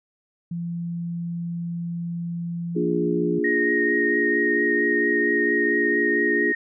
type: tone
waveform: sine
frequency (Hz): 170.7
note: F3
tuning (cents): -39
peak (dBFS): -26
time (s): 0.51-3.39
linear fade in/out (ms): 5
type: chord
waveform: sine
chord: Bb dominant seventh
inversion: none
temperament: equal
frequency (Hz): 233.1 / 293.7 / 349.2 / 415.3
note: Bb3 / D4 / F4 / Ab4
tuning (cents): 0 / 0 / 0 / 0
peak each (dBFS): -30 / -26 / -25 / -25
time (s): 2.75-6.53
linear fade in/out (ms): 20
type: tone with vibrato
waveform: sine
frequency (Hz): 1864.7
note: A#6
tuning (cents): 0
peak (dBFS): -21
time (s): 3.44-6.55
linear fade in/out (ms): 5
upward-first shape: triangle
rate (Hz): 4.4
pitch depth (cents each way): 16
effects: none